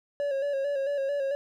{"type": "tone with vibrato", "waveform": "triangle", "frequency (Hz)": 558, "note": "C#5", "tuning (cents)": 11, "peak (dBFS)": -24, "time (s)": [0.2, 1.35], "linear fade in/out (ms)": 0, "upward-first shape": "square", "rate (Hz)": 4.5, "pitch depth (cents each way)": 45, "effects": []}